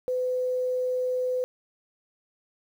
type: tone with quantisation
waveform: sine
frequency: 505 Hz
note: B4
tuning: 39 cents sharp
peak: -24 dBFS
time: 0.08-1.44 s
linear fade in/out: 0 ms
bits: 9
effects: none